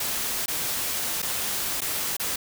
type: noise with dropouts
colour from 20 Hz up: white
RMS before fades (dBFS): -28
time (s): 0-2.36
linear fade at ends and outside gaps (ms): 5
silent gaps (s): 0.46-0.48 / 1.22-1.226 / 1.807-1.816 / 2.168-2.197
effects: none